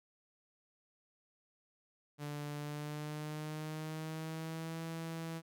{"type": "tone with pitch glide", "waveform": "sawtooth", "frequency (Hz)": [146.83, 163.86], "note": ["D3", "E3"], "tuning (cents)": [0, -10], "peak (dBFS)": -36, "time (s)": [2.18, 5.42], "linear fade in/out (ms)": 50, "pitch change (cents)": 190, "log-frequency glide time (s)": [2.56, 4.81], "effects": []}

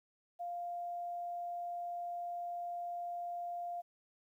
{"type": "tone", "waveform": "sine", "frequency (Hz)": 698.5, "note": "F5", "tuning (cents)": 0, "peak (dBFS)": -38, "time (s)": [0.39, 3.82], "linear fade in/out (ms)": 20, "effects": ["12-bit"]}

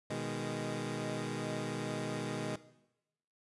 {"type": "chord", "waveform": "15% pulse", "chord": "G# minor", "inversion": "first", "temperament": "equal with one note detuned", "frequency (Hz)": [123.47, 155.56, 206.7], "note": ["B2", "D#3", "G#3"], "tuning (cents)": [0, 0, -8], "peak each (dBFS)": -34, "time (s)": [0.1, 2.56], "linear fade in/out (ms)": 5, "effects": ["noise-tail reverb RT60 0.9 s tail -17 dB re dry", "resampled to 24000 Hz"]}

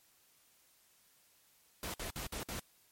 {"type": "noise bursts", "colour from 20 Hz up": "pink", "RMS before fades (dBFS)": -41, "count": 5, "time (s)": [1.83, 2.596], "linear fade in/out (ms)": 2, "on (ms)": 110, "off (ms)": 54, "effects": ["white hiss -68 dBFS RMS until 2.91 s", "MP3 64 kbps"]}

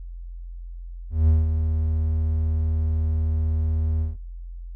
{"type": "tone with ADSR envelope", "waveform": "triangle", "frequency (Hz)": 79.1, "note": "D#2", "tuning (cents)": 29, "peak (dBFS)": -11, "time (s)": [1.1, 4.17], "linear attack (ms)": 180, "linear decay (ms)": 180, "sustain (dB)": -7, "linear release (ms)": 160, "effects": ["noise-tail reverb RT60 0.6 s tail -26 dB re dry", "added 43 Hz sine -33 dBFS peak until 4.75 s"]}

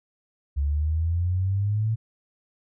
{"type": "exponential sweep", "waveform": "sine", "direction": "up", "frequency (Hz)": [69.3, 113.2], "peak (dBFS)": -21, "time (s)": [0.56, 1.96], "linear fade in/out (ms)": 20, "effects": []}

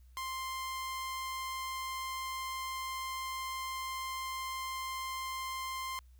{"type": "tone", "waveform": "sawtooth", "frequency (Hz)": 1049, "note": "C6", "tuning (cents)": 4, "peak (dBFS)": -33, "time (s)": [0.17, 5.99], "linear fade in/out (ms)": 0, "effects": ["added 62 Hz sine -55 dBFS peak until 6.19 s", "white hiss -75 dBFS RMS until 6.19 s"]}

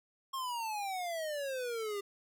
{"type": "exponential sweep", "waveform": "square", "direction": "down", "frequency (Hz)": [1086, 396.2], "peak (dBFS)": -36, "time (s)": [0.33, 2.01], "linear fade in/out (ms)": 10, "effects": []}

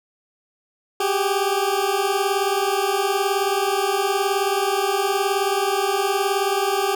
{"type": "beating tone pair", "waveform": "20% pulse", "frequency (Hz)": [385.8, 404.8], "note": ["G4", "G#4"], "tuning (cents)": [-28, -44], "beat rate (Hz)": 19, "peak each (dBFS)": [-17, -17], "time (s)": [1, 6.95], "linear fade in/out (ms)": 5, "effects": []}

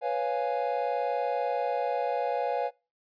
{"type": "chord", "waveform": "triangle", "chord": "C# dominant seventh", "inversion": "third", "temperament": "equal", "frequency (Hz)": [493.9, 554.4, 698.5, 830.6], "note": ["B4", "C#5", "E#5", "G#5"], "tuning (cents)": [0, 0, 0, 0], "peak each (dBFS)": -30, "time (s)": [0.01, 2.71], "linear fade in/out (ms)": 50, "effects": ["noise-tail reverb RT60 0.3 s tail -24 dB re dry", "resampled to 11025 Hz"]}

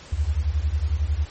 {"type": "beating tone pair", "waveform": "sine", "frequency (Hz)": [68.7, 79.7], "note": ["C#2", "D#2"], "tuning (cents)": [-15, 42], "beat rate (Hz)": 11, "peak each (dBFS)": -23, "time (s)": [0.12, 1.26], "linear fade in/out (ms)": 10, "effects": ["pink hiss -44 dBFS RMS until 1.3 s", "MP3 32 kbps"]}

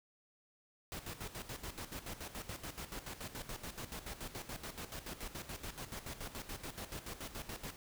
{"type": "noise with tremolo", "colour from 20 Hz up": "pink", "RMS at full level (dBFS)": -44, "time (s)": [0.92, 7.76], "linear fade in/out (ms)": 0, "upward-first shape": "square", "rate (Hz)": 7, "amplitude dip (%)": 70, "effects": []}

